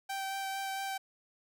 sawtooth tone with vibrato, 778 Hz, G5, 13 cents flat, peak -31 dBFS, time 0.09-0.98 s, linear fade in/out 10 ms, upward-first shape sine, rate 4.4 Hz, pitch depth 11 cents each way, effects none

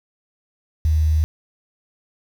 sine tone with quantisation, 77.78 Hz, D#2, in tune, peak -14 dBFS, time 0.85-1.24 s, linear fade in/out 0 ms, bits 7, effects none

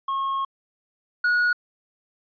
triangle tone pair in turn, 1086 / 1454.2 Hz, C#6 / F#6, -36 / -30 cents, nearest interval perfect fourth, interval 506 cents, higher second, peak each -21 / -16 dBFS, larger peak second, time 0.08-0.45 / 1.24-1.53 s, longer first, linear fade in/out 5 ms, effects resampled to 11025 Hz

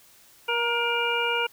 harmonic tone with a mistuned harmonic, 473.2 Hz, A#4, 26 cents sharp, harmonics 1 / 2 / 3 / 5 / 6, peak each -29 / -29 / -29 / -29 / -29 dBFS, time 0.48-1.47 s, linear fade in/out 10 ms, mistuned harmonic 2, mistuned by -17 cents, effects white hiss -55 dBFS RMS until 1.52 s

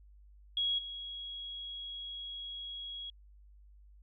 sine tone with level steps, 3316 Hz, G#7, 3 cents flat, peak -29 / -40 dBFS, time 0.57-3.1 s, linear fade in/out 2 ms, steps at 0.78 s, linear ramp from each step 10 ms, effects added 50 Hz sine -55 dBFS peak until 4.02 s

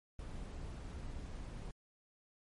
brown noise, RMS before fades -45 dBFS, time 0.19-1.71 s, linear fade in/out 2 ms, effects MP3 48 kbps

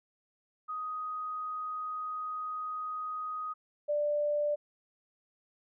sine tone pair in turn, 1250 / 589.9 Hz, D#6 / D5, +8 / +8 cents, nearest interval octave + minor second, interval 1300 cents, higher first, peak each -34 / -27 dBFS, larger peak second, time 0.68-3.54 / 3.88-4.56 s, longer first, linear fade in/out 20 ms, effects none

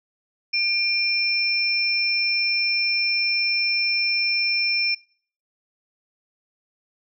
sine tone pair together, 2392 / 5345 Hz, D7 / E8, +31 / +23 cents, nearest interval octave + major second, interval 1392 cents, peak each -22 dBFS, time 0.53-4.95 s, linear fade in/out 10 ms, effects noise-tail reverb RT60 0.5 s tail -23 dB re dry

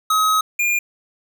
square tone pair in turn, 1271 / 2412 Hz, D#6 / D7, +36 / +46 cents, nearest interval major seventh, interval 1110 cents, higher second, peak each -15 / -17 dBFS, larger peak first, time 0.1-0.41 / 0.59-0.79 s, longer first, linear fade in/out 5 ms, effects none

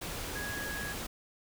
sine tone in noise, 1661.2 Hz, G#6, in tune, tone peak -38 dBFS, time 0.35-0.93 s, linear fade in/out 10 ms, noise pink, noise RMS -39 dBFS, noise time 0.01-1.07 s, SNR -2 dB, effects none

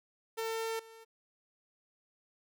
sawtooth tone with level steps, 450.2 Hz, A4, 40 cents sharp, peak -30 / -48 dBFS, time 0.37-1.05 s, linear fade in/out 20 ms, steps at 0.79 s, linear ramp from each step 5 ms, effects none

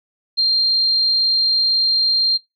sine tone, 4186 Hz, C8, in tune, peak -13 dBFS, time 0.37-2.38 s, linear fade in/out 20 ms, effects noise-tail reverb RT60 0.2 s tail -21 dB re dry

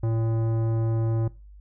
sine tone with tanh clipping, 113.1 Hz, A2, 48 cents sharp, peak -24 dBFS, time 0.03-1.28 s, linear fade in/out 5 ms, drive 15 dB, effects noise-tail reverb RT60 0.3 s tail -20 dB re dry + added 50 Hz sine -44 dBFS peak until 1.6 s

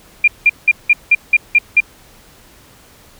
sine tone bursts, 2399 Hz, D7, 36 cents sharp, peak -5 dBFS, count 8, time 0.24-1.804 s, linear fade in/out 5 ms, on 38 ms, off 180 ms, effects pink hiss -45 dBFS RMS until 3.19 s

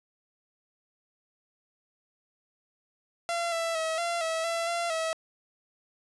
sawtooth tone with pitch steps, 683 / 664 / 643 / 685 / 649 / 671 / 685 / 647 Hz, F5 / E5 / E5 / F5 / E5 / E5 / F5 / E5, -39 / +12 / -43 / -34 / -27 / +31 / -34 / -32 cents, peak -24 dBFS, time 3.29-5.13 s, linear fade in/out 0 ms, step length 230 ms, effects resampled to 24000 Hz + 11-bit

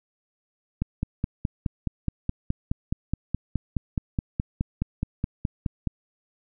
click train, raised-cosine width 5 ms, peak -12 dBFS, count 25, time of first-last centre 0.82-5.873 s, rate 4.75 Hz, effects none

